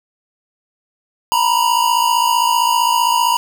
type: tone pair together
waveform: square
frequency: 932.4 / 987.8 Hz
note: A#5 / B5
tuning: 0 / 0 cents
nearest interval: minor second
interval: 100 cents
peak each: -16 dBFS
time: 1.32-3.37 s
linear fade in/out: 0 ms
effects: none